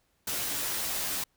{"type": "noise with comb filter", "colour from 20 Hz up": "white", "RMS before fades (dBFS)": -32, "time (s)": [0.27, 1.24], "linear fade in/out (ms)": 5, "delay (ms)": 12, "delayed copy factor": -0.65, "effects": ["pink hiss -72 dBFS RMS until 1.36 s"]}